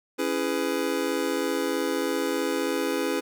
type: chord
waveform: square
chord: C# minor seventh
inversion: none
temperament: just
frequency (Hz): 277.2 / 332.6 / 415.8 / 498.9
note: C#4 / E4 / G#4 / B4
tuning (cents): 0 / +16 / +2 / +17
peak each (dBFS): -31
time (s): 0.18-3.21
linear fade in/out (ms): 20
effects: none